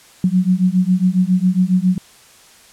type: beating tone pair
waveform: sine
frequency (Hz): 180 / 187.3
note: F#3 / F#3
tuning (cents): -47 / +21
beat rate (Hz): 7.3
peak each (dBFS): -15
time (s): 0.24-1.98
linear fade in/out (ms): 2
effects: white hiss -46 dBFS RMS until 2.72 s + low-pass 10000 Hz 12 dB/octave